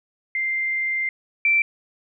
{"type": "tone pair in turn", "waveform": "sine", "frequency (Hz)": [2093, 2341], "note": ["C7", "D7"], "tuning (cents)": [0, -6], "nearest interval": "major second", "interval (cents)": 194, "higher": "second", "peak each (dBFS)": [-21, -15], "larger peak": "second", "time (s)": [[0.35, 1.09], [1.45, 1.62]], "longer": "first", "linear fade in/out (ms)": 2, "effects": []}